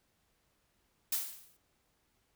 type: noise with exponential decay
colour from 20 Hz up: blue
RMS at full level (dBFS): -30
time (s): 1.12-1.57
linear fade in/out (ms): 5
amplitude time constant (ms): 97
effects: pink hiss -75 dBFS RMS until 2.35 s